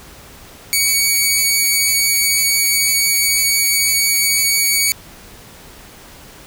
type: tone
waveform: 10% pulse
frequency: 2249 Hz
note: C#7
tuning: 24 cents sharp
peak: -4 dBFS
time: 0.73-4.92 s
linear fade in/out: 0 ms
effects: pink hiss -40 dBFS RMS until 6.46 s